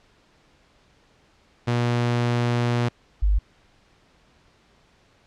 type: tone pair in turn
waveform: sawtooth / sine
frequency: 120 / 50.45 Hz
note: B2 / G#1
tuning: -49 / -49 cents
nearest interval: octave + minor third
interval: 1500 cents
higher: first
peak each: -16 dBFS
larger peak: neither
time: 1.67-2.89 / 3.22-3.39 s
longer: first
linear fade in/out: 10 ms
effects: pink hiss -59 dBFS RMS until 5.26 s + low-pass 5000 Hz 12 dB/octave